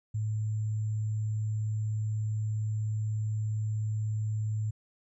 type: tone with sample-and-hold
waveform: sine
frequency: 107.9 Hz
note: A2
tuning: 33 cents flat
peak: -28 dBFS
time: 0.14-4.71 s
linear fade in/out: 10 ms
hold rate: 7350 Hz
effects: resampled to 22050 Hz